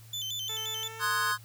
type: tone with vibrato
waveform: 35% pulse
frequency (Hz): 3284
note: G#7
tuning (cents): -20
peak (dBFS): -31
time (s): 0.13-0.88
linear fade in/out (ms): 5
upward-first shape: square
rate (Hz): 5.7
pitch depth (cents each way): 110
type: tone with pitch glide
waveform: 10% pulse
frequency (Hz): 439.4 to 451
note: A4 to A4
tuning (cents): -2 to +43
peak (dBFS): -33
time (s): 0.49-1.32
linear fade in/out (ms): 5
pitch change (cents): +45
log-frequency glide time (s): 0.73-1.1
type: chord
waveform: square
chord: Ab dominant seventh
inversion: first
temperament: equal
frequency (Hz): 1046.5 / 1244.5 / 1480 / 1661.2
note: C6 / Eb6 / Gb6 / Ab6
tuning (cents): 0 / 0 / 0 / 0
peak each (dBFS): -32 / -34 / -33 / -33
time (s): 0.99-1.38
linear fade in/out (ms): 50
effects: added 112 Hz sine -49 dBFS peak until 1.44 s + white hiss -57 dBFS RMS until 1.44 s